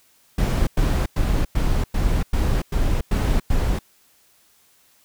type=noise bursts; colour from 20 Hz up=brown; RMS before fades=-19 dBFS; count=9; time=0.38-3.79 s; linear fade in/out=5 ms; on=290 ms; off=100 ms; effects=white hiss -58 dBFS RMS until 5.04 s